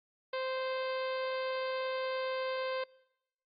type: harmonic tone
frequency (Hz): 521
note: C5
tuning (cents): -7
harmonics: 1 / 2 / 3 / 4 / 5 / 6 / 7 / 8 / 9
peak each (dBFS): -34 / -40 / -44 / -46 / -48 / -50 / -51 / -52 / -53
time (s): 0.33-2.84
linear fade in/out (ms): 5
effects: noise-tail reverb RT60 0.9 s tail -24 dB re dry + MP3 32 kbps